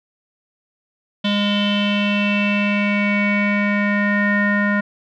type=tone with low-pass filter sweep; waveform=square; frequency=204.6 Hz; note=G#3; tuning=26 cents flat; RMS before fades=-18 dBFS; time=1.24-4.81 s; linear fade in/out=10 ms; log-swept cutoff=3300 to 1700 Hz; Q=8; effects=none